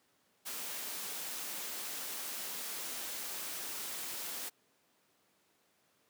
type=noise; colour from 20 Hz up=white; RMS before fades=-41 dBFS; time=0.45-4.5 s; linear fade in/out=20 ms; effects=pink hiss -72 dBFS RMS until 6.09 s + high-pass 200 Hz 12 dB/octave